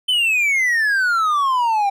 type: exponential sweep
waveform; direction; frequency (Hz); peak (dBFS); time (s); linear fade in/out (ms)
triangle; down; 3087 to 781; -13; 0.08-1.9; 10
effects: none